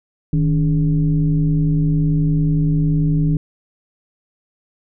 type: tone with frequency modulation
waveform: sine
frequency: 155.56 Hz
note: D#3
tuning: in tune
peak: -13 dBFS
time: 0.33-3.37 s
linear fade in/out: 2 ms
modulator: 130 Hz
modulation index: 0.73
effects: none